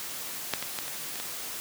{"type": "clicks", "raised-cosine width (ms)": 0.2, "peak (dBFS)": [-8, -15, -14, -20, -19, -18], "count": 6, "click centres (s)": [0.537, 0.626, 0.788, 0.88, 1.157, 1.2], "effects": ["white hiss -37 dBFS RMS until 1.6 s", "high-pass 100 Hz 12 dB/octave"]}